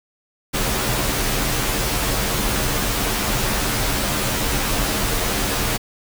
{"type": "noise with comb filter", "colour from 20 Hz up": "pink", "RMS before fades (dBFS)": -21, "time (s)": [0.53, 5.78], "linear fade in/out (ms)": 20, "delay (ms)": 12, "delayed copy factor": -0.8, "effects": []}